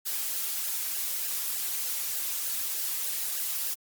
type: noise with flanger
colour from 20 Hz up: blue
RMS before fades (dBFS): -31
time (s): 0.05-3.75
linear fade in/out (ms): 20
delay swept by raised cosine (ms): 0.84 to 6.14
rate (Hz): 3.3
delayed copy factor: -0.75
effects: Opus 48 kbps